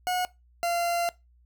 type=tone pair in turn; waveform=40% pulse; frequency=727 / 689.3 Hz; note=F#5 / F5; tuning=-31 / -23 cents; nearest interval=minor second; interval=92 cents; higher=first; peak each=-24 dBFS; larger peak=neither; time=0.07-0.25 / 0.63-1.09 s; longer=second; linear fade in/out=0 ms; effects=noise-tail reverb RT60 0.2 s tail -20 dB re dry + added 60 Hz sine -57 dBFS peak until 1.45 s